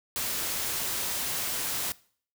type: noise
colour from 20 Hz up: white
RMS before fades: -31 dBFS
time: 0.16-1.92 s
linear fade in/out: 0 ms
effects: noise-tail reverb RT60 0.5 s tail -21 dB re dry